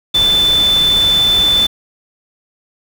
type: tone in noise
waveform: sine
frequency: 3520 Hz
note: A7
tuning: in tune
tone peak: -9 dBFS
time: 0.14-1.67 s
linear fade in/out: 10 ms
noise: pink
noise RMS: -23 dBFS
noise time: 0.14-1.67 s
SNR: +11 dB
effects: none